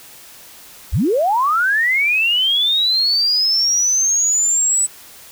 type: linear sweep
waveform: sine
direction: up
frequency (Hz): 36.71 to 7990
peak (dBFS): -13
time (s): 0.92-4.87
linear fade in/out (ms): 20
effects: white hiss -41 dBFS RMS until 5.31 s